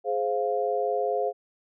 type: chord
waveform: sine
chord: F minor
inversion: first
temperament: just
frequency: 419.1 / 523.8 / 698.5 Hz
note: Ab4 / C5 / F5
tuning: +16 / +2 / 0 cents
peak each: -28 dBFS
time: 0.04-1.33 s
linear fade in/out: 50 ms
effects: none